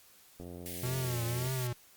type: click train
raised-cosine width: 2 ms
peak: -32 dBFS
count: 95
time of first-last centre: 0.4-1.469 s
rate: 87.9 Hz
type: high-pass noise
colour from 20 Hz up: white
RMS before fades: -42 dBFS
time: 0.66-1.67 s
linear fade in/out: 0 ms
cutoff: 1700 Hz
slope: 96 dB/octave
type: tone with vibrato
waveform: square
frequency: 123.47 Hz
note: B2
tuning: in tune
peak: -33 dBFS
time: 0.83-1.73 s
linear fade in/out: 5 ms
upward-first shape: triangle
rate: 1.8 Hz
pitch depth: 120 cents each way
effects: white hiss -60 dBFS RMS until 1.96 s + Opus 48 kbps